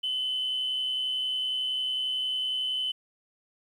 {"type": "tone with amplitude modulation", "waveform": "sine", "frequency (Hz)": 3028, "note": "F#7", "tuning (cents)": 39, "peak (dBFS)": -24, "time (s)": [0.03, 2.92], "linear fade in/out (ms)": 10, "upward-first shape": "sine", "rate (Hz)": 131, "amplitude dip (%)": 40, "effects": ["tanh soft clip ceiling -22 dBFS", "10-bit"]}